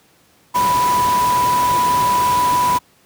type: tone in noise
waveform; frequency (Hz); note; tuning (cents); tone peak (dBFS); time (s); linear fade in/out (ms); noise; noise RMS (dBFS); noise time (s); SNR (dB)
sine; 987.8; B5; 0; -13; 0.54-2.79; 20; pink; -24; 0.54-2.79; +8
effects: pink hiss -54 dBFS RMS until 3.05 s + high-pass 100 Hz 12 dB/octave